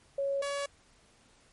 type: tone pair in turn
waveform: sine / sawtooth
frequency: 554.4 / 565.1 Hz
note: C#5 / C#5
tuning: 0 / +33 cents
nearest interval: unison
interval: 33 cents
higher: second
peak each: -28 dBFS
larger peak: neither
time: 0.18-0.42 / 0.42-0.66 s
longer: neither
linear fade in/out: 5 ms
effects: pink hiss -63 dBFS RMS until 1.52 s + MP3 48 kbps